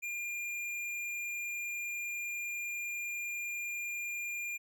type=tone with hard clipping; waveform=sine; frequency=2405 Hz; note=D7; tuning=41 cents sharp; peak=-37 dBFS; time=0.02-4.58 s; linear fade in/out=20 ms; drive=14 dB; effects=none